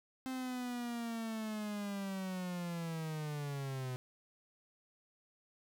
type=linear sweep; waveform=45% pulse; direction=down; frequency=261.6 to 125.5 Hz; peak=-38 dBFS; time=0.26-3.96 s; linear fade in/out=0 ms; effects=none